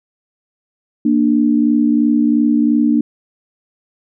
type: tone pair together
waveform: sine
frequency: 233.1 / 296 Hz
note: A#3 / D4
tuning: 0 / +14 cents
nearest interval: major third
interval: 414 cents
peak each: -13 dBFS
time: 1.05-3.01 s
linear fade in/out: 5 ms
effects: none